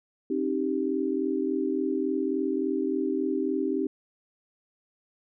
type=tone cluster; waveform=sine; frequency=268.1 / 311.6 / 390.9 Hz; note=C4 / D#4 / G4; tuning=+42 / +3 / -5 cents; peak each=-29 dBFS; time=0.3-3.87 s; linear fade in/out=5 ms; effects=none